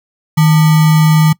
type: tone with sample-and-hold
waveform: sine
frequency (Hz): 156.6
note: D#3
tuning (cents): +11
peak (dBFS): -5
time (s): 0.37-1.33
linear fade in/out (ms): 10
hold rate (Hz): 1050
effects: noise-tail reverb RT60 0.1 s tail -22 dB re dry